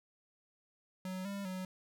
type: tone with pitch steps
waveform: square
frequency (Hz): 185.9 / 199.2 / 185.7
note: F#3 / G3 / F#3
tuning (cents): +8 / +28 / +7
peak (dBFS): -39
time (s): 1.05-1.65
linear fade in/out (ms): 2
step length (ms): 200
effects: none